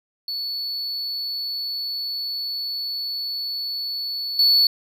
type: tone with level steps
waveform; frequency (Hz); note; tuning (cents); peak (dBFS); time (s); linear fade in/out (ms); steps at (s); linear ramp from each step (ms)
triangle; 4435; C#8; 0; -24 / -12; 0.28-4.67; 2; 4.39; 2
effects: none